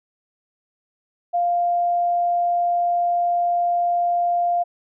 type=tone; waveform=sine; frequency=698.5 Hz; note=F5; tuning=in tune; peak=-17 dBFS; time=1.33-4.64 s; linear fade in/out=20 ms; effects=none